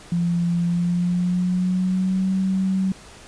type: tone with pitch glide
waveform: sine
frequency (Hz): 172.1 to 189.86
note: F3 to F#3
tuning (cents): -25 to +45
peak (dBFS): -18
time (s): 0.12-2.92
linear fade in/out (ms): 2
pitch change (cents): +170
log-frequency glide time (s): 0.64-2.31
effects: pink hiss -44 dBFS RMS until 3.27 s + resampled to 22050 Hz